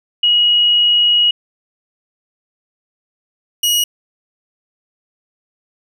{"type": "tone pair in turn", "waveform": ["sine", "sawtooth"], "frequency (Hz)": [2900, 2900], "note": ["F#7", "F#7"], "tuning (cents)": [-35, -35], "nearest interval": "unison", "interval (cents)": 0, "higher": "neither", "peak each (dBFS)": -9, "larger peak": "neither", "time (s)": [[0.23, 1.31], [3.63, 3.84]], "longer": "first", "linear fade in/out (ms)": 5, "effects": []}